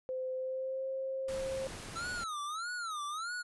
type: tone with pitch glide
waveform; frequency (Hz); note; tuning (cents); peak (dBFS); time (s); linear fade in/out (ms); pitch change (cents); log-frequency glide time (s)
sine; 516 to 531.1; C5 to C5; -24 to +26; -34; 0.09-1.67; 0; +50; 0.34-0.87
type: noise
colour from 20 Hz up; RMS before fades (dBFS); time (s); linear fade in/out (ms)
pink; -45; 1.28-2.24; 5
type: tone with vibrato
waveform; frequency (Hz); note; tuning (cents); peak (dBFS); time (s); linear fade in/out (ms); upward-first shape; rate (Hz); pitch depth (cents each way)
square; 1307; E6; -15; -37; 1.95-3.43; 20; sine; 1.6; 200
effects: resampled to 24000 Hz